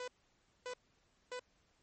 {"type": "tone bursts", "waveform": "sawtooth", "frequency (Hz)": 498.9, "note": "B4", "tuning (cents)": 17, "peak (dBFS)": -37, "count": 3, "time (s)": [0, 1.394], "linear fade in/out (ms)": 2, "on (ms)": 78, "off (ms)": 580, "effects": ["pink hiss -74 dBFS RMS until 1.82 s", "MP3 32 kbps"]}